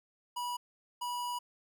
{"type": "tone bursts at uneven times", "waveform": "square", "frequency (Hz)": 974, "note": "B5", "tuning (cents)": -24, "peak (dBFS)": -35, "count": 2, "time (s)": [[0.36, 0.57], [1.01, 1.39]], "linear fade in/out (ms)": 10, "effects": []}